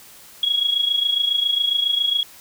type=tone with amplitude modulation; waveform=sine; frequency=3322 Hz; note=G#7; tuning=in tune; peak=-14 dBFS; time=0.43-2.23 s; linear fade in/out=2 ms; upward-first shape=sine; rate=27.3 Hz; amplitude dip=70%; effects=white hiss -45 dBFS RMS until 2.4 s